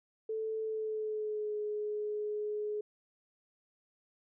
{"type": "tone with pitch glide", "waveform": "sine", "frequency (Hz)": [439.7, 420.8], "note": ["A4", "G#4"], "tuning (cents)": [-1, 23], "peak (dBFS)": -33, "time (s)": [0.29, 2.81], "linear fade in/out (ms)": 5, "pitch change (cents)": -76, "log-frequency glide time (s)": [0.62, 1.56], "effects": []}